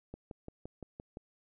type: click train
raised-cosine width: 2 ms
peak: -30 dBFS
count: 7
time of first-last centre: 0.14-1.171 s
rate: 5.82 Hz
effects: none